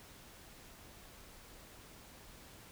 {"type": "silence", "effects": ["pink hiss -56 dBFS RMS until 2.71 s"]}